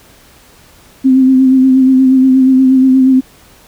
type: tone with vibrato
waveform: sine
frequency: 261.6 Hz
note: C4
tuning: in tune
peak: -4 dBFS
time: 1.04-3.21 s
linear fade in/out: 20 ms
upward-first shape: sine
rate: 8.4 Hz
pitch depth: 29 cents each way
effects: pink hiss -43 dBFS RMS until 3.67 s